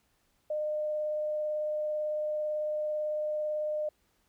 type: tone with vibrato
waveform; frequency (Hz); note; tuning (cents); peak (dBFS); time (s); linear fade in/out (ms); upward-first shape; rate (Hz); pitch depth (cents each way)
sine; 607; D#5; -43; -29; 0.5-3.89; 5; triangle; 18; 9
effects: pink hiss -72 dBFS RMS until 4.28 s